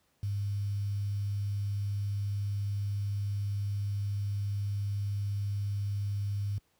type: tone with quantisation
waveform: sine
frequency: 101.1 Hz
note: G#2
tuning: 46 cents flat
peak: -29 dBFS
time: 0.23-6.58 s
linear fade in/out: 0 ms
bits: 9
effects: pink hiss -72 dBFS RMS until 6.79 s + high-pass 60 Hz 12 dB/octave